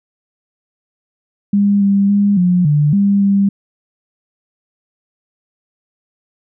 sine tone with pitch steps, 202 / 198.7 / 202.5 / 179 / 147.7 / 200.1 / 198.5 Hz, G#3 / G3 / G#3 / F3 / D3 / G3 / G3, -48 / +24 / -43 / +43 / +10 / +36 / +22 cents, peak -9 dBFS, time 1.53-3.49 s, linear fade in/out 5 ms, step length 280 ms, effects none

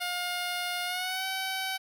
10% pulse tone with pitch glide, 712 to 763.1 Hz, F5 to G5, +33 to -47 cents, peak -22 dBFS, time 0-1.78 s, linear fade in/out 20 ms, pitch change +120 cents, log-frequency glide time 0.85-1.25 s, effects none

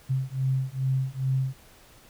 sine beating tone pair, 131.1 / 133.5 Hz, C3 / C3, +4 / +35 cents, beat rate 2.4 Hz, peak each -27 dBFS, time 0.09-1.54 s, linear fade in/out 20 ms, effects pink hiss -54 dBFS RMS until 2.09 s

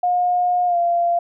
sine tone with pitch glide, 716 to 690.4 Hz, F5 to F5, +43 to -20 cents, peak -15 dBFS, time 0.03-1.19 s, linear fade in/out 5 ms, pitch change -63 cents, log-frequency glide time 0.66-0.77 s, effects none

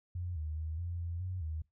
sine tone with pitch steps, 88.5 / 77.3 / 79 / 86.5 / 85.2 / 91.9 / 78.8 Hz, F2 / D#2 / D#2 / F2 / F2 / F#2 / D#2, +23 / -11 / +27 / -16 / -42 / -11 / +23 cents, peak -35 dBFS, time 0.15-1.62 s, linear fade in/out 5 ms, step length 210 ms, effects noise-tail reverb RT60 0.2 s tail -24 dB re dry

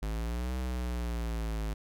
square exponential two-way sweep, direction up then down, 52.2 to 64 to 53 Hz, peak -32 dBFS, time 0.02-1.74 s, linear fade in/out 10 ms, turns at 0.55 s, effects none

